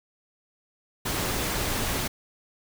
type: noise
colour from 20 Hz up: pink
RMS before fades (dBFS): -28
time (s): 1.05-2.08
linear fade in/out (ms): 10
effects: none